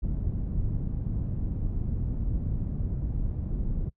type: low-pass noise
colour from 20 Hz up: pink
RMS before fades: -29 dBFS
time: 0.02-3.9 s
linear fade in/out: 20 ms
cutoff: 160 Hz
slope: 12 dB/octave
effects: noise-tail reverb RT60 0.1 s tail -23 dB re dry